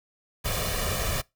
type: noise with comb filter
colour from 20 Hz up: pink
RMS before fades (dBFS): -28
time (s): 0.44-1.22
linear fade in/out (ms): 20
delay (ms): 1.7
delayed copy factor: +0.7
effects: noise-tail reverb RT60 0.2 s tail -23 dB re dry